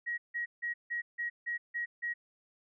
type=tone bursts; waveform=sine; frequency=1899 Hz; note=A#6; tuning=32 cents sharp; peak=-32 dBFS; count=8; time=0.06-2.14 s; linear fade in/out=20 ms; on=120 ms; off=160 ms; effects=none

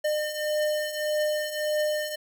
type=beating tone pair; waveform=square; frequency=604 / 605.7 Hz; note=D5 / D#5; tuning=+48 / -47 cents; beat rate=1.7 Hz; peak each=-32 / -27 dBFS; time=0.04-2.16 s; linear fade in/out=10 ms; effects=none

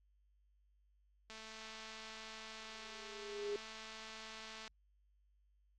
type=click train; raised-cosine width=0.2 ms; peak=-35 dBFS; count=744; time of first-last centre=1.3-4.677 s; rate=220 Hz
type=tone with exponential growth; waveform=sine; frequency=410 Hz; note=G#4; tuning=22 cents flat; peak=-35 dBFS; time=2.59-3.56 s; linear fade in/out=2 ms; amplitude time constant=210 ms
effects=added 50 Hz sine -70 dBFS peak until 5.78 s + AAC 32 kbps

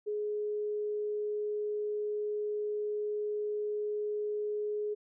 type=tone; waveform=sine; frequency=419.4 Hz; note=G#4; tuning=17 cents sharp; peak=-31 dBFS; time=0.06-4.95 s; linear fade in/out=20 ms; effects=none

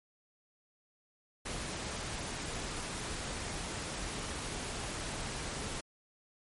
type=noise; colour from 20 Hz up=pink; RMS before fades=-39 dBFS; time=1.45-5.81 s; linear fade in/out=10 ms; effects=MP3 48 kbps

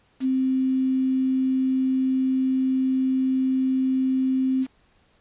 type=tone with quantisation; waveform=sine; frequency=261.6 Hz; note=C4; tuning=in tune; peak=-19 dBFS; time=0.2-4.67 s; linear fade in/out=50 ms; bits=7; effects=pink hiss -62 dBFS RMS until 5.2 s + resampled to 8000 Hz

